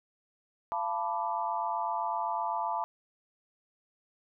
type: chord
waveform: sine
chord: B half-diminished seventh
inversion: second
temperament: equal with one note detuned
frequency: 686.9 / 880 / 987.8 / 1174.7 Hz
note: F5 / A5 / B5 / D6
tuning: -29 / 0 / 0 / 0 cents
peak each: -36 / -33 / -34 / -38 dBFS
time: 0.72-2.84 s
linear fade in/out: 0 ms
effects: none